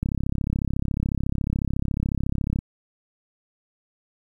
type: click train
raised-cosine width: 5 ms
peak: -12 dBFS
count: 88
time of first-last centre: 0.03-2.589 s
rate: 34 Hz
effects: 9-bit